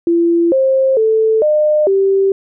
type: tone with pitch steps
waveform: sine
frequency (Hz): 339.2 / 531 / 440.9 / 606 / 389.5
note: E4 / C5 / A4 / D#5 / G4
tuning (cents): +50 / +25 / +4 / -46 / -11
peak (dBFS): -9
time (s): 0.07-2.32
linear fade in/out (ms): 2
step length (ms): 450
effects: none